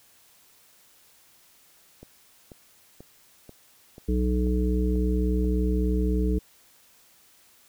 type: click train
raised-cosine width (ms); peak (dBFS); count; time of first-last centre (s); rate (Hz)
2; -30; 8; 2.03-5.445; 2.05
type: harmonic tone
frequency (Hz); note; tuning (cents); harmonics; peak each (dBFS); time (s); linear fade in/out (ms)
61.74; B1; 0; 1 / 3 / 5 / 7; -23 / -28 / -30 / -31; 4.08-6.39; 10
effects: white hiss -58 dBFS RMS until 7.68 s